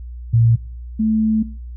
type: tone pair in turn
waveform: sine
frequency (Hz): 115.4 / 218.7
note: A#2 / A3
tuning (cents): -17 / -10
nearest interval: major seventh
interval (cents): 1107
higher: second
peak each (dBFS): -10 / -14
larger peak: first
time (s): 0.33-0.56 / 0.99-1.43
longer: second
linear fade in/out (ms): 10
effects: noise-tail reverb RT60 0.5 s tail -20 dB re dry + added 60 Hz sine -29 dBFS peak until 1.76 s